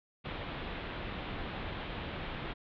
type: low-pass noise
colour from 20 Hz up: pink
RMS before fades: -40 dBFS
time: 0.24-2.54 s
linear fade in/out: 20 ms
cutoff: 3700 Hz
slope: 48 dB/octave
effects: none